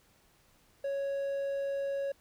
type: tone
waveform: triangle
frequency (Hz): 554.4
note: C#5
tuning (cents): 0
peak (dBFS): -29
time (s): 0.84-2.12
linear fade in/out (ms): 5
effects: pink hiss -66 dBFS RMS until 2.2 s